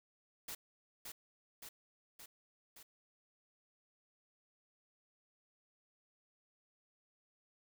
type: noise with echo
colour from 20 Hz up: white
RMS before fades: -45 dBFS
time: 0.48-0.55 s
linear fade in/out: 5 ms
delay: 570 ms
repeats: 4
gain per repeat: -3 dB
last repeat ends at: 2.83 s
effects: none